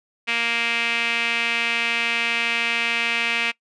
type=tone with band-pass filter; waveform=sawtooth; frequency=233.1 Hz; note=A#3; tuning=in tune; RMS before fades=-23 dBFS; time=0.27-3.52 s; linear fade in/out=20 ms; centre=2500 Hz; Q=3.9; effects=noise-tail reverb RT60 0.1 s tail -22 dB re dry + resampled to 24000 Hz